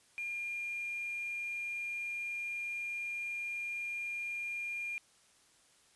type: tone with quantisation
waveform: sine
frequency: 2408 Hz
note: D7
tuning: 43 cents sharp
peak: -36 dBFS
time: 0.18-4.98 s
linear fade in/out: 0 ms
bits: 9
effects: white hiss -66 dBFS RMS until 5.95 s + resampled to 24000 Hz